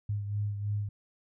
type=beating tone pair; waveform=sine; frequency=102.8 / 105.9 Hz; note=G#2 / G#2; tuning=-17 / +34 cents; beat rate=3.1 Hz; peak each=-30 / -39 dBFS; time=0.09-0.89 s; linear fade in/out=5 ms; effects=none